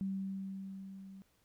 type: tone with level ramp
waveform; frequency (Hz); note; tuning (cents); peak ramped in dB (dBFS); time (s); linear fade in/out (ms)
sine; 193.1; G3; -26; -33 to -49; 0.01-1.22; 0
effects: pink hiss -73 dBFS RMS until 1.44 s